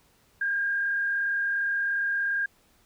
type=tone with frequency modulation; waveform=sine; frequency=1611 Hz; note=G6; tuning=47 cents sharp; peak=-24 dBFS; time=0.41-2.46 s; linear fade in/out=5 ms; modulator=37.2 Hz; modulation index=0.64; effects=pink hiss -63 dBFS RMS until 2.85 s